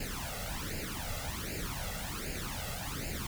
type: noise with flanger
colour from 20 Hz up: pink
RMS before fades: -38 dBFS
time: 0-3.27 s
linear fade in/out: 5 ms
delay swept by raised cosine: 0.42 to 1.52 ms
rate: 1.3 Hz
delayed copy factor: +0.8
effects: none